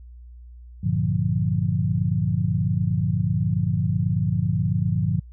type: chord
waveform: sine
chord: G minor seventh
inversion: none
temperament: equal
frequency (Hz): 98 / 116.54 / 146.83 / 174.61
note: G2 / Bb2 / D3 / F3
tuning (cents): 0 / 0 / 0 / 0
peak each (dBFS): -25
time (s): 0.83-5.2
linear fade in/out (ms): 10
effects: added 60 Hz sine -40 dBFS peak until 5.32 s